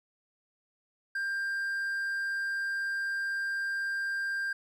triangle tone, 1591 Hz, G6, 25 cents sharp, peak -28 dBFS, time 1.15-4.53 s, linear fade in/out 5 ms, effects none

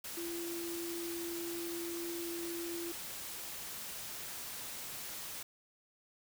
sine tone in noise, 340.4 Hz, F4, 44 cents flat, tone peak -39 dBFS, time 0.17-2.92 s, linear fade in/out 5 ms, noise white, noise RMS -44 dBFS, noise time 0.04-5.43 s, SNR +2 dB, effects none

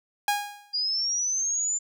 sawtooth tone with exponential decay, 820 Hz, G#5, 22 cents flat, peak -16 dBFS, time 0.28-0.74 s, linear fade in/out 2 ms, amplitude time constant 99 ms
sine linear sweep, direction up, 4800 to 7160 Hz, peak -24 dBFS, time 0.73-1.79 s, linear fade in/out 20 ms
effects none

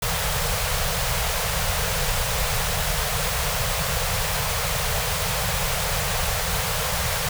pink band-stop noise, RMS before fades -24 dBFS, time 0.02-7.29 s, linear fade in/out 5 ms, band 180 to 440 Hz, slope 96 dB/octave, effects none

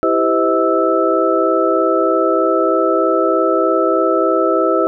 sine tone cluster, 330.4 / 393.6 / 511 / 637 / 1314 Hz, E4 / G4 / C5 / D#5 / E6, +4 / +7 / -41 / +41 / -6 cents, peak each -18 dBFS, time 0.03-4.87 s, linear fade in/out 0 ms, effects none

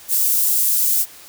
white high-pass noise, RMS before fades -17 dBFS, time 0.08-1.06 s, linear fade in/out 50 ms, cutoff 9200 Hz, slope 12 dB/octave, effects white hiss -42 dBFS RMS until 1.28 s

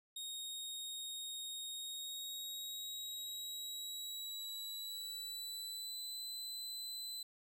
sawtooth tone with pitch glide, 3731 to 4022 Hz, A#7 to B7, +1 to +31 cents, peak -40 dBFS, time 0.16-7.23 s, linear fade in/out 5 ms, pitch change +130 cents, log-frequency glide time 1.71-6.22 s, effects none

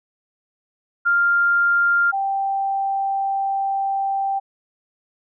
sine tone pair in turn, 1396.9 / 784 Hz, F6 / G5, 0 / 0 cents, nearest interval minor seventh, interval 1000 cents, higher first, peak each -14 / -19 dBFS, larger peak first, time 1.05-2.12 / 2.12-4.4 s, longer second, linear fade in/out 20 ms, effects none

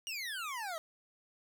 25% pulse exponential sweep, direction down, 2913 to 622.3 Hz, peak -34 dBFS, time 0.07-0.78 s, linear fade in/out 0 ms, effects none

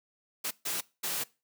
white noise bursts at uneven times, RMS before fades -33 dBFS, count 3, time 0.44-0.51 / 0.65-0.81 / 1.03-1.24 s, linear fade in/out 10 ms, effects noise-tail reverb RT60 0.3 s tail -22 dB re dry + high-pass 150 Hz 12 dB/octave

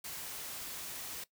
white noise, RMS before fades -43 dBFS, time 0.04-1.24 s, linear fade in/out 5 ms, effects noise-tail reverb RT60 0.1 s tail -18 dB re dry

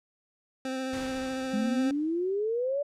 25% pulse tone with vibrato, 261.6 Hz, C4, in tune, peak -27 dBFS, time 0.65-1.91 s, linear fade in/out 2 ms, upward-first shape sine, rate 14 Hz, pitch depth 16 cents each way
pink noise with exponential decay, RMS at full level -40 dBFS, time 0.93-2.64 s, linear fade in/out 2 ms, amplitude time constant 370 ms
sine exponential sweep, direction up, 205.2 to 587.3 Hz, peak -26 dBFS, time 1.53-2.83 s, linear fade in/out 10 ms
effects low-pass 8000 Hz 12 dB/octave

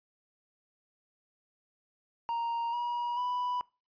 triangle tone with pitch steps, 932.3 / 959.6 / 987.7 Hz, A#5 / A#5 / B5, 0 / +50 / 0 cents, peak -28 dBFS, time 2.29-3.61 s, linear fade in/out 0 ms, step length 440 ms, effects noise-tail reverb RT60 0.3 s tail -22 dB re dry + resampled to 11025 Hz

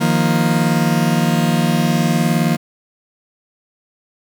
40% pulse chord, Eb suspended second, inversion none, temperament just, 155.56 / 175.01 / 233.3 Hz, Eb3 / F3 / Bb3, 0 / +4 / +2 cents, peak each -17 dBFS, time 0-2.57 s, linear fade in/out 20 ms, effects none

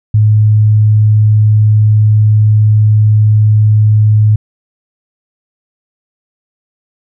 sine tone, 106.9 Hz, A2, 49 cents flat, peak -4 dBFS, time 0.14-4.36 s, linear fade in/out 5 ms, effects none

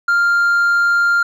sine tone with hard clipping, 1396.9 Hz, F6, in tune, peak -12 dBFS, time 0.08-1.23 s, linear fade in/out 5 ms, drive 2 dB, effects none

